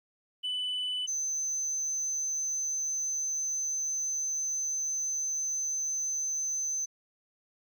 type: tone pair in turn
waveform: sine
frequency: 2993 / 6151 Hz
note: F#7 / G8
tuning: +19 / -34 cents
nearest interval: octave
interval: 1247 cents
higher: second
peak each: -28 / -27 dBFS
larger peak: second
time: 0.43-1.07 / 1.07-6.86 s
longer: second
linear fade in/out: 20 ms
effects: tanh soft clip ceiling -28 dBFS + 11-bit